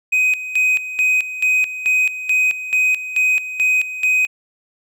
triangle tone with tremolo, 2511 Hz, D#7, 15 cents sharp, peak -11 dBFS, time 0.12-4.27 s, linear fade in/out 10 ms, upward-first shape square, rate 2.3 Hz, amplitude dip 75%, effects none

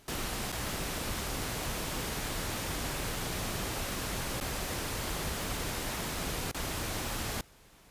pink noise with dropouts, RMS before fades -35 dBFS, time 0.08-7.41 s, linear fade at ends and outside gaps 2 ms, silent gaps 0.52-0.525 / 4.402-4.41 / 6.514-6.545 s, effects pink hiss -59 dBFS RMS until 7.9 s + resampled to 32000 Hz

